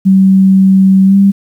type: tone with pitch glide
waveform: sine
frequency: 191.4 to 197.24 Hz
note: G3 to G3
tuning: -41 to +11 cents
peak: -3 dBFS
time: 0.05-1.32 s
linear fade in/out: 20 ms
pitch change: +52 cents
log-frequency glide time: 1.05-1.16 s
effects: 7-bit